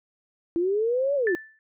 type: linear two-way sweep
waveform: sine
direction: up then down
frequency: 329.6 to 580 to 329.6 Hz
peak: -21 dBFS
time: 0.56-1.35 s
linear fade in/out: 0 ms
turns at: 1.15 s
type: tone with exponential decay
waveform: sine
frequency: 1760 Hz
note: A6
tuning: in tune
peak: -22 dBFS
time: 1.27-1.59 s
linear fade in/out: 1 ms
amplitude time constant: 68 ms
effects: none